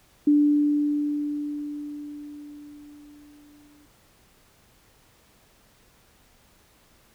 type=tone with exponential decay; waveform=sine; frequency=293.7 Hz; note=D4; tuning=in tune; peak=-14 dBFS; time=0.27-3.86 s; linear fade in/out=5 ms; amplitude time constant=780 ms; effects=pink hiss -59 dBFS RMS until 7.14 s